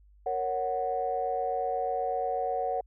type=chord; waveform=sine; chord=F# major; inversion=first; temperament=equal; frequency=466.2 / 554.4 / 740 Hz; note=A#4 / C#5 / F#5; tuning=0 / 0 / 0 cents; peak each=-33 / -33 / -29 dBFS; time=0.26-2.81 s; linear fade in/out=5 ms; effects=tanh soft clip ceiling -18 dBFS + added 50 Hz sine -55 dBFS peak until 2.86 s